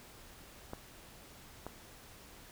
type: clicks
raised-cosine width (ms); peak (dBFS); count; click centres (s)
1; -27; 2; 0.734 / 1.666
effects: pink hiss -55 dBFS RMS until 2.51 s